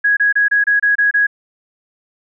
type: tone bursts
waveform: sine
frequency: 1661.2 Hz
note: G#6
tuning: in tune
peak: -10 dBFS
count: 8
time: 0.04-1.269 s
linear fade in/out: 10 ms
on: 130 ms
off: 27 ms
effects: none